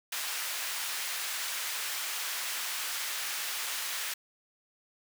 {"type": "high-pass noise", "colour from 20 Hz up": "pink", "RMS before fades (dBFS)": -35, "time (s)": [0.12, 4.14], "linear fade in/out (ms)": 5, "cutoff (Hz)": 1500, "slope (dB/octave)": 12, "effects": []}